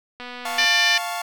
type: click train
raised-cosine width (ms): 0.3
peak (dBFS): -20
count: 111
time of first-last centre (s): 0.2-0.647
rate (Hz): 246
type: chord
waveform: sawtooth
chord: F augmented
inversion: none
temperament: equal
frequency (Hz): 698.5 / 880 / 1108.7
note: F5 / A5 / C#6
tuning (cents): 0 / 0 / 0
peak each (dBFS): -24 / -28 / -29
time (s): 0.45-1.22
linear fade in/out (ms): 5
type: harmonic tone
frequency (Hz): 595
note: D5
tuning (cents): +22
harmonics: 3 / 4 / 5 / 6 / 7 / 8 / 9 / 10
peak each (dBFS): -20 / -22 / -24 / -26 / -27 / -28 / -29 / -30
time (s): 0.58-0.98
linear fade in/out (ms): 5
effects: none